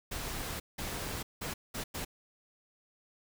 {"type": "noise bursts at uneven times", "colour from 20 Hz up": "pink", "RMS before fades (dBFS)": -38, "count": 5, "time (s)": [[0.11, 0.6], [0.78, 1.23], [1.41, 1.54], [1.74, 1.84], [1.94, 2.05]], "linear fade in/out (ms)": 10, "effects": []}